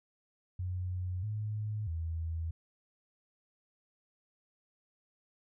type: tone with pitch steps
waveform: sine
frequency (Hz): 91 / 106.5 / 81.9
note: F#2 / G#2 / E2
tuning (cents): -28 / +44 / -11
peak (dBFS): -33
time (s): 0.59-2.51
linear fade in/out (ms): 5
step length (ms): 640
effects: none